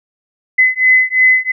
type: beating tone pair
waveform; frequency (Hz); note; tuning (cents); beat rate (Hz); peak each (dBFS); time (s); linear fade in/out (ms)
sine; 2026 / 2028.9; B6 / B6; +44 / +46; 2.9; -11; 0.58-1.52; 10
effects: none